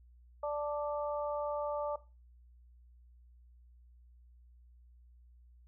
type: harmonic tone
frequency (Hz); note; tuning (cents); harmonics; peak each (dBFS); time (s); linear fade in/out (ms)
293.7; D4; 0; 2 / 3 / 4; -34 / -40 / -42; 0.43-1.96; 5
effects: noise-tail reverb RT60 0.3 s tail -17 dB re dry + added 60 Hz sine -57 dBFS peak until 5.67 s